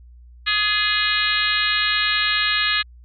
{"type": "harmonic tone with a mistuned harmonic", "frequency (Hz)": 415.3, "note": "G#4", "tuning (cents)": 0, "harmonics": [3, 4, 5, 6, 7, 8, 9, 10], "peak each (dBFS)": [-27, -23, -27, -26, -27, -27, -26, -26], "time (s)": [0.46, 2.83], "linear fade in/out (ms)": 20, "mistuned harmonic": 4, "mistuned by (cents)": 35, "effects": ["added 60 Hz sine -42 dBFS peak until 3.04 s"]}